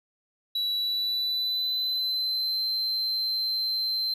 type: tone with pitch glide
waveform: triangle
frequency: 3926 to 4105 Hz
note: B7 to C8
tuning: -11 to -34 cents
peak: -24 dBFS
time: 0.55-4.14 s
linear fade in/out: 5 ms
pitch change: +77 cents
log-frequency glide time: 0.75-2.63 s
effects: none